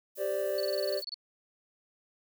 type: noise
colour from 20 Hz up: violet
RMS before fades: -46 dBFS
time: 0.15-1.04 s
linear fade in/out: 20 ms
type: chord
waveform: triangle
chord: G suspended fourth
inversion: none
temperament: just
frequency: 392 / 522.7 / 588 Hz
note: G4 / C5 / D5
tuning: 0 / -2 / +2 cents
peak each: -33 / -34 / -29 dBFS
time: 0.17-1.02 s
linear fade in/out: 50 ms
type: tone bursts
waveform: sine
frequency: 4435 Hz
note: C#8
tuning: in tune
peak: -35 dBFS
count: 12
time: 0.58-1.143 s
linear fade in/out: 2 ms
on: 24 ms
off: 25 ms
effects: none